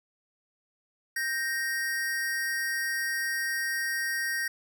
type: tone pair together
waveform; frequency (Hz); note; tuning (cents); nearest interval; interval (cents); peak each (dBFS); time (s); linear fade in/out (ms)
square; 1568 / 1863.9; G6 / A#6; 0 / -1; minor third; 299; -34 / -30; 1.16-4.48; 5
effects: none